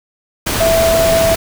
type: tone in noise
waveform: sine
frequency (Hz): 659.3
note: E5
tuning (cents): 0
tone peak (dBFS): -10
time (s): 0.6-1.35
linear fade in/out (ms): 10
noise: pink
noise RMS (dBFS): -17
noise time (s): 0.46-1.36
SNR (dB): +4
effects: none